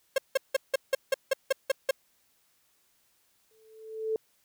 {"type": "tone bursts", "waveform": "45% pulse", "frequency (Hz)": 537, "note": "C5", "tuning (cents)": 45, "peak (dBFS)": -21, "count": 10, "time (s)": [0.16, 1.91], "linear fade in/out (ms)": 5, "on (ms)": 22, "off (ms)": 170}
{"type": "tone with exponential growth", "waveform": "sine", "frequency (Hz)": 440, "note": "A4", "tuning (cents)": 0, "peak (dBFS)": -24, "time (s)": [3.51, 4.16], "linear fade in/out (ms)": 1, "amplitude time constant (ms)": 140}
{"effects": ["white hiss -69 dBFS RMS until 4.44 s"]}